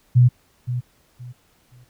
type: tone with echo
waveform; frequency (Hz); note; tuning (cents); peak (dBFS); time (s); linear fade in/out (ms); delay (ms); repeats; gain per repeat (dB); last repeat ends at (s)
sine; 123.47; B2; 0; -9; 0.15-0.29; 20; 520; 3; -12; 1.85
effects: pink hiss -60 dBFS RMS until 1.89 s